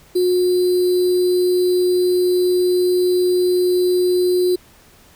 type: tone with sample-and-hold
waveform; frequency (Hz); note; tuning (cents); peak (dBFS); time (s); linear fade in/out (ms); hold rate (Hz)
sine; 360.7; F#4; -44; -13; 0.15-4.56; 10; 4410
effects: pink hiss -49 dBFS RMS until 5.15 s